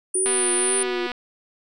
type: tone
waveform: sine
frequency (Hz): 9397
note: D9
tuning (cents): 0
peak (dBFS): -20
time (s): 0.14-0.83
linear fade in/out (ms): 5
type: tone with vibrato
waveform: sine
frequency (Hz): 370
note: F#4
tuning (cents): 0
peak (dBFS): -24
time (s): 0.15-1.07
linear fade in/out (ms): 5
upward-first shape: triangle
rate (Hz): 2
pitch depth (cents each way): 77
type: click train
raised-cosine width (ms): 0.3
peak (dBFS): -14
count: 211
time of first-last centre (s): 0.26-1.117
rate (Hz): 245
effects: none